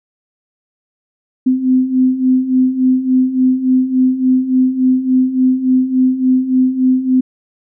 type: beating tone pair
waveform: sine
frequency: 254.8 / 258.3 Hz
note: C4 / C4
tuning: -46 / -22 cents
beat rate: 3.5 Hz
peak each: -16 / -11 dBFS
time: 1.46-7.21 s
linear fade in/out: 10 ms
effects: none